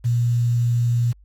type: tone with quantisation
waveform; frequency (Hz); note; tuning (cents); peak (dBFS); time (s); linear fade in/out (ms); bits
sine; 119.6; A#2; +45; -16; 0.04-1.13; 20; 7
effects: added 50 Hz sine -47 dBFS peak until 1.24 s + AAC 64 kbps